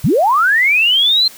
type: linear sweep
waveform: sine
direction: up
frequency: 99 to 4186 Hz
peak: -9 dBFS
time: 0.04-1.28 s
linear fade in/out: 5 ms
effects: white hiss -38 dBFS RMS until 1.37 s